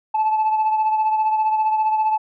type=beating tone pair; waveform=sine; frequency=867 / 882 Hz; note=A5 / A5; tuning=-26 / +4 cents; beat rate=15 Hz; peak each=-15 / -24 dBFS; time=0.14-2.18 s; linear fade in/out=10 ms; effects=tanh soft clip ceiling -13 dBFS